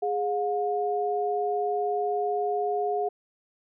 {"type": "tone pair together", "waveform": "sine", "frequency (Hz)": [414.1, 717.3], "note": ["G#4", "F5"], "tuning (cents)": [-5, 46], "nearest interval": "minor seventh", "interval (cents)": 951, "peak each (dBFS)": -27, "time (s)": [0.02, 3.09], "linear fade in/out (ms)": 10, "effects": []}